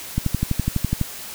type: click train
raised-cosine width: 5 ms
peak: -7 dBFS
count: 11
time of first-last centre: 0.18-1.013 s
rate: 12 Hz
effects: white hiss -35 dBFS RMS until 1.34 s